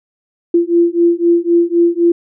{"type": "beating tone pair", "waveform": "sine", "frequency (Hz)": [340.3, 344.2], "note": ["F4", "F4"], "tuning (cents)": [-45, -25], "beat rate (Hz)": 3.9, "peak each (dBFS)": -12, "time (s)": [0.54, 2.12], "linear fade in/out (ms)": 5, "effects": []}